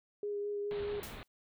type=tone with vibrato; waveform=sine; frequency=410 Hz; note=G#4; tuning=22 cents flat; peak=-34 dBFS; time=0.23-1 s; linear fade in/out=2 ms; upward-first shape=sine; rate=4.7 Hz; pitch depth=13 cents each way
type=low-pass noise; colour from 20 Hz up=pink; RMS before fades=-47 dBFS; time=0.71-1.23 s; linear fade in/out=0 ms; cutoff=4200 Hz; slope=96 dB/octave
type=noise with exponential decay; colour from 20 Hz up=white; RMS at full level=-43 dBFS; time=1.03-1.28 s; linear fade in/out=2 ms; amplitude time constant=53 ms
effects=none